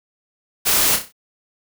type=noise with echo; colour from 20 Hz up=white; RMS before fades=-17 dBFS; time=0.65-0.97 s; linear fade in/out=20 ms; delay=31 ms; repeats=5; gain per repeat=-7 dB; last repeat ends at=1.125 s; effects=none